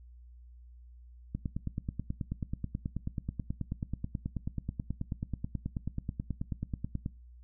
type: click train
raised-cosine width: 5 ms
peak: -21 dBFS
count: 54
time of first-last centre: 1.35-7.061 s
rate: 9.28 Hz
effects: noise-tail reverb RT60 0.3 s tail -21 dB re dry + added 60 Hz sine -50 dBFS peak until 7.43 s